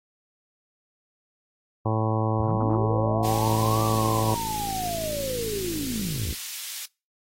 harmonic tone, 110 Hz, A2, in tune, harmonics 1 / 2 / 3 / 4 / 5 / 6 / 7 / 8 / 9 / 10, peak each -24 / -32 / -31 / -33 / -32 / -37 / -33 / -37 / -34 / -37 dBFS, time 1.85-4.35 s, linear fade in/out 10 ms
sine linear two-way sweep, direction up then down, 63.6 to 1174.7 to 63.6 Hz, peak -28 dBFS, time 2.39-6.32 s, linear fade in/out 5 ms, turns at 3.83 s
click train, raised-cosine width 3 ms, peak -25 dBFS, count 207, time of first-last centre 2.54-6.327 s, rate 54.4 Hz
pink high-pass noise, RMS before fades -36 dBFS, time 3.24-6.86 s, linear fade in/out 10 ms, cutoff 3300 Hz, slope 12 dB/octave
effects noise-tail reverb RT60 0.3 s tail -26 dB re dry + AAC 48 kbps

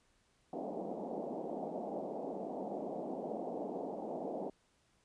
white band-pass noise, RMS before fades -41 dBFS, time 0.53-4.5 s, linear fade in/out 2 ms, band 180 to 770 Hz, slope 48 dB/octave, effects pink hiss -73 dBFS RMS until 5.04 s + resampled to 22050 Hz

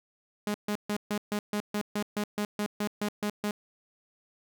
sawtooth tone bursts, 207.7 Hz, G#3, in tune, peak -24 dBFS, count 15, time 0.47-3.51 s, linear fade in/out 2 ms, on 72 ms, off 140 ms, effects none

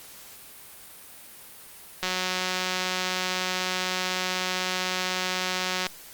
click train, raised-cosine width 0.2 ms, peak -10 dBFS, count 707, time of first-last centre 2.03-5.867 s, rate 184 Hz, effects white hiss -46 dBFS RMS until 6.13 s + Opus 48 kbps

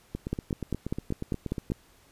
two click trains, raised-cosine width 3 ms, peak -15 / -19 dBFS, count 8 / 14, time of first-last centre 0.33-1.719 / 0.15-1.701 s, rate 5.04 / 8.38 Hz, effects pink hiss -60 dBFS RMS until 2.11 s + resampled to 32000 Hz

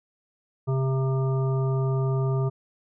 harmonic tone, 132.8 Hz, C3, 26 cents sharp, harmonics 1 / 3 / 5 / 7 / 9, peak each -22 / -30 / -37 / -41 / -39 dBFS, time 0.67-2.5 s, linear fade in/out 20 ms, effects none

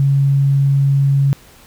sine tone, 138.59 Hz, C#3, in tune, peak -10 dBFS, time 0-1.33 s, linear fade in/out 0 ms, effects pink hiss -45 dBFS RMS until 1.66 s

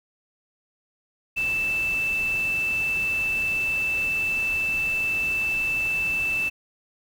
sine tone in noise, 2646 Hz, E7, 6 cents sharp, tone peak -22 dBFS, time 1.36-6.5 s, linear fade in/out 20 ms, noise pink, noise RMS -39 dBFS, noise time 1.36-6.5 s, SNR +14 dB, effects none

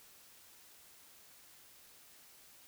silence, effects white hiss -60 dBFS RMS until 2.67 s

